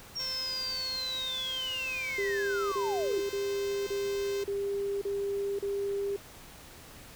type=linear sweep; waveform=sine; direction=down; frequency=5600 to 305.1 Hz; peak=-32 dBFS; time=0.15-3.21 s; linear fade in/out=20 ms
type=tone; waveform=5% pulse; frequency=519 Hz; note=C5; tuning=14 cents flat; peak=-29 dBFS; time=0.19-4.44 s; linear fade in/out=10 ms
type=tone bursts; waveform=sine; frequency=399.4 Hz; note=G4; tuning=32 cents sharp; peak=-29 dBFS; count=7; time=2.18-6.164 s; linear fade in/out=5 ms; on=540 ms; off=34 ms
effects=pink hiss -50 dBFS RMS until 7.15 s